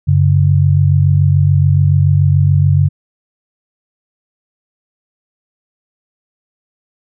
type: tone pair together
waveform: sine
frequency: 95.41 / 142.4 Hz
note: G2 / C#3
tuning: -46 / +47 cents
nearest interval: perfect fifth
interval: 693 cents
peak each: -10 dBFS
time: 0.07-2.89 s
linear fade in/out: 20 ms
effects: none